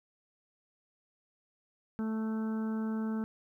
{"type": "harmonic tone", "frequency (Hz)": 220, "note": "A3", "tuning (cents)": 0, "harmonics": [1, 2, 3, 4, 5, 6, 7], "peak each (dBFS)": [-31, -43, -53, -49, -55, -50, -53], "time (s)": [1.99, 3.24], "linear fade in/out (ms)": 0, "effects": ["12-bit"]}